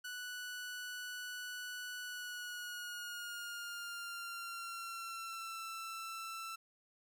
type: tone with pitch glide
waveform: sawtooth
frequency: 1480 to 1333.9 Hz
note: F#6 to E6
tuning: 0 to +20 cents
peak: -39 dBFS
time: 0.04-6.56 s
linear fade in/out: 10 ms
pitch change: -180 cents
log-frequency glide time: 2.02-5.63 s
effects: none